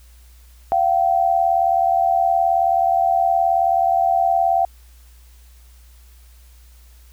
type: tone pair together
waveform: sine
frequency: 689 / 768 Hz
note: F5 / G5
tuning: -24 / -36 cents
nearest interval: major second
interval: 188 cents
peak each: -17 dBFS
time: 0.72-4.65 s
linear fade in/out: 0 ms
effects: added 60 Hz sine -44 dBFS peak until 7.12 s + white hiss -55 dBFS RMS until 7.12 s